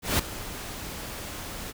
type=noise with ADSR envelope; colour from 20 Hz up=pink; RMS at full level=-22 dBFS; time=0.02-1.73 s; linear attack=170 ms; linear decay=8 ms; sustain=-15 dB; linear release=33 ms; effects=none